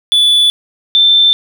triangle / sine tone pair in turn, 3461 / 3554 Hz, A7 / A7, -29 / +17 cents, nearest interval unison, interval 46 cents, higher second, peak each -5 dBFS, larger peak neither, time 0.12-0.5 / 0.95-1.33 s, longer neither, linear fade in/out 0 ms, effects none

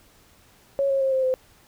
sine tone with pitch steps, 553 / 543.5 / 534.2 / 525 / 516 Hz, C#5 / C#5 / C5 / C5 / C5, -4 / -34 / +36 / +6 / -24 cents, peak -19 dBFS, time 0.79-1.34 s, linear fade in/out 0 ms, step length 110 ms, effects pink hiss -56 dBFS RMS until 1.67 s

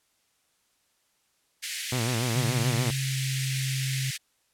pink high-pass noise, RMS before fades -33 dBFS, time 1.62-4.18 s, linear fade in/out 20 ms, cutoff 1800 Hz, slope 48 dB/octave
sawtooth tone with vibrato, 119.6 Hz, A#2, 45 cents sharp, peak -22 dBFS, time 1.92-2.91 s, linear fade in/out 5 ms, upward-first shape sine, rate 6.9 Hz, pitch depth 120 cents each way
sine tone with pitch glide, 137.4 to 132.95 Hz, C#3 to C3, -15 to +28 cents, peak -27 dBFS, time 2.35-4.11 s, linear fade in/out 10 ms, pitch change -57 cents, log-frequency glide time 2.45-3.2 s
effects white hiss -70 dBFS RMS until 4.53 s + low-pass 11000 Hz 12 dB/octave

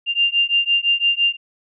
sine beating tone pair, 2790 / 2795.9 Hz, F7 / F7, -2 / +1 cents, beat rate 5.9 Hz, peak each -18 dBFS, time 0.06-1.37 s, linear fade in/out 50 ms, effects none

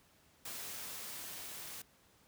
white noise with level ramp, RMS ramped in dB -44 to -47 dBFS, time 0.45-1.82 s, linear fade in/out 5 ms, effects pink hiss -67 dBFS RMS until 2.27 s + high-pass 60 Hz 12 dB/octave

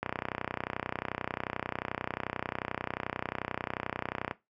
click train, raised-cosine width 0.5 ms, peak -16 dBFS, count 135, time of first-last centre 0.03-4.311 s, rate 31.3 Hz, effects noise-tail reverb RT60 0.2 s tail -17 dB re dry + high-pass 80 Hz 12 dB/octave

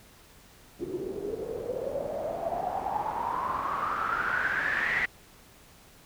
white noise with low-pass filter sweep, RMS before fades -31 dBFS, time 0.79-5.06 s, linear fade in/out 10 ms, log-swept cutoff 340 to 2000 Hz, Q 9.7, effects pink hiss -55 dBFS RMS until 6.05 s

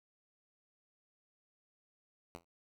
5% pulse tone with exponential decay, 85.2 Hz, F2, 42 cents flat, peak -32 dBFS, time 2.35-2.45 s, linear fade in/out 0 ms, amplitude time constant 21 ms, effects none

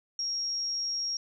sine tone, 5588 Hz, F8, in tune, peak -29 dBFS, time 0.19-1.17 s, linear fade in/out 2 ms, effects none

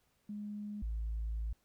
sine tone pair in turn, 207.7 / 55.01 Hz, G#3 / A1, 0 / 0 cents, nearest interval octave + major seventh, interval 2300 cents, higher first, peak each -39 / -33 dBFS, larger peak second, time 0.29-0.82 / 0.82-1.53 s, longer second, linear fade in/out 5 ms, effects tanh soft clip ceiling -31 dBFS + pink hiss -75 dBFS RMS until 1.64 s

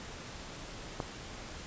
click, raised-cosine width 1 ms, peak -19 dBFS, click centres 1.002 s, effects pink hiss -45 dBFS RMS until 1.66 s + resampled to 16000 Hz

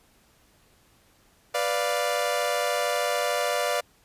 sawtooth chord, B diminished, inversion none, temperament equal, 493.9 / 587.3 / 698.5 Hz, B4 / D5 / F5, 0 / 0 / 0 cents, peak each -26 / -23 / -25 dBFS, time 1.54-3.81 s, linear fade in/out 10 ms, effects pink hiss -61 dBFS RMS until 4.04 s + resampled to 32000 Hz

